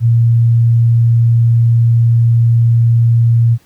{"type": "tone", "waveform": "sine", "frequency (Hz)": 116.54, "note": "A#2", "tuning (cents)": 0, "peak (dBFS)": -6, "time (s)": [0, 3.58], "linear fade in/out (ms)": 50, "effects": ["pink hiss -51 dBFS RMS until 3.65 s", "high-pass 60 Hz 12 dB/octave"]}